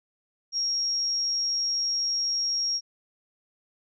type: tone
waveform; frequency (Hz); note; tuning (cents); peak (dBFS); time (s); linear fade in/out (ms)
sine; 5588; F8; 0; -24; 0.52-2.81; 50
effects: none